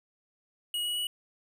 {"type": "tone with pitch steps", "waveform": "square", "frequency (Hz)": [2900, 2917, 2934], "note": ["F#7", "F#7", "F#7"], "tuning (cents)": [-35, -25, -15], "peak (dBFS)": -30, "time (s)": [0.74, 1.07], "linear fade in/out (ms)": 2, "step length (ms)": 110, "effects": []}